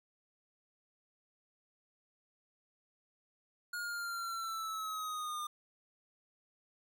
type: linear sweep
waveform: square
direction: down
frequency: 1437 to 1204 Hz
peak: -38 dBFS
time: 3.73-5.47 s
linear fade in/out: 5 ms
effects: none